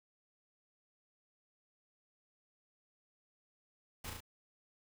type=noise with echo; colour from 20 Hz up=pink; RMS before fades=-45 dBFS; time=4.04-4.1 s; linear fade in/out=5 ms; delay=35 ms; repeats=3; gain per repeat=-2 dB; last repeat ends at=4.205 s; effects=none